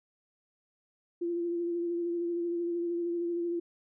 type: tone with vibrato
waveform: sine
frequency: 343.6 Hz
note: F4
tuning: 28 cents flat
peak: -29 dBFS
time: 1.21-3.6 s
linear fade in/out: 10 ms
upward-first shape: sine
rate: 13 Hz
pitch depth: 23 cents each way
effects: none